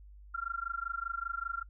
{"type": "tone with amplitude modulation", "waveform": "sine", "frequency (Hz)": 1376, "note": "F6", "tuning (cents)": -26, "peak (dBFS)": -30, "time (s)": [0.34, 1.63], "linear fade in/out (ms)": 10, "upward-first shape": "sine", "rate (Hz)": 25.1, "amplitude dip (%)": 95, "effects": ["noise-tail reverb RT60 0.1 s tail -23 dB re dry", "added 50 Hz sine -50 dBFS peak until 1.69 s"]}